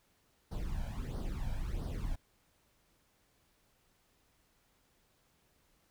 brown noise with flanger, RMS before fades -37 dBFS, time 0.51-2.16 s, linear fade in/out 10 ms, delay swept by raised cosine 0.2 to 1.3 ms, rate 1.5 Hz, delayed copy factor +0.8, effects pink hiss -72 dBFS RMS until 5.9 s

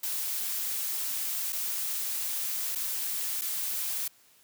blue noise with dropouts, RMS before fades -32 dBFS, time 0.03-4.08 s, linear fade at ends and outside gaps 5 ms, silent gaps 1.524-1.528 / 2.751-2.756 / 3.412-3.417 s, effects white hiss -61 dBFS RMS until 4.43 s + high-pass 100 Hz 12 dB/octave

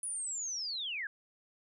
sine linear sweep, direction down, 9956 to 1568 Hz, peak -35 dBFS, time 0.03-1.07 s, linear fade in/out 2 ms, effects none

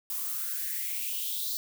violet noise with high-pass filter sweep, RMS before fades -33 dBFS, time 0.1-1.57 s, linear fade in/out 0 ms, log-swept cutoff 970 to 4300 Hz, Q 6, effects none

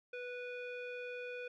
square tone with low-pass filter, 492.5 Hz, B4, 5 cents flat, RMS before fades -44 dBFS, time 0.13-1.48 s, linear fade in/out 5 ms, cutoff 2400 Hz, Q 3.1, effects none

